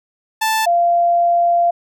sawtooth / sine tone pair in turn, 880 / 691 Hz, A5 / F5, 0 / -19 cents, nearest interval major third, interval 419 cents, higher first, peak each -11 dBFS, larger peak neither, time 0.41-0.66 / 0.66-1.71 s, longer second, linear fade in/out 10 ms, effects none

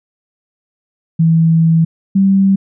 sine tone pair in turn, 163.4 / 194.32 Hz, E3 / G3, -15 / -15 cents, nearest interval minor third, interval 300 cents, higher second, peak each -7 dBFS, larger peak neither, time 1.19-1.85 / 2.15-2.56 s, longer first, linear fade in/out 10 ms, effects none

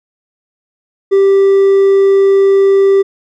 triangle tone with hard clipping, 392 Hz, G4, in tune, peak -6 dBFS, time 1.11-3.03 s, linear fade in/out 20 ms, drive 5 dB, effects none

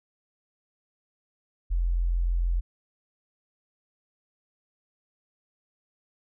sine tone, 43.25 Hz, F1, 16 cents flat, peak -22 dBFS, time 1.7-2.61 s, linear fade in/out 20 ms, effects none

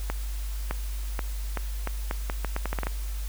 accelerating click train, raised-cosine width 0.5 ms, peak -14 dBFS, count 14, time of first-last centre 0.1-2.869 s, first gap 610 ms, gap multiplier 0.79, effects added 50 Hz sine -29 dBFS peak until 3.28 s + white hiss -45 dBFS RMS until 3.28 s

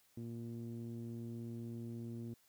sawtooth tone with low-pass filter, 116.54 Hz, A#2, in tune, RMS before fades -45 dBFS, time 0.17-2.34 s, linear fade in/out 5 ms, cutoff 290 Hz, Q 3.3, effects white hiss -71 dBFS RMS until 2.48 s

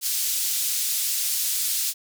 white band-pass noise, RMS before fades -25 dBFS, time 0.01-1.94 s, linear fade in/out 50 ms, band 3900 to 16000 Hz, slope 12 dB/octave, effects none

